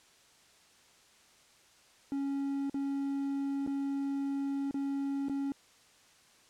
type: tone with dropouts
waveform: triangle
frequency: 277.2 Hz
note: C#4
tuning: in tune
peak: -29 dBFS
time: 2.12-5.52 s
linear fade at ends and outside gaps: 1 ms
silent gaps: 2.697-2.743 / 3.665-3.674 / 4.711-4.743 / 5.285-5.296 s
effects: white hiss -62 dBFS RMS until 6.49 s + low-pass 8000 Hz 12 dB/octave